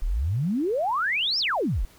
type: exponential two-way sweep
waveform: sine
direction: up then down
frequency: 32.88 to 5560 to 32.88 Hz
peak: -22 dBFS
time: 0.02-1.85 s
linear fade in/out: 0 ms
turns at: 1.39 s
effects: pink hiss -54 dBFS RMS until 1.98 s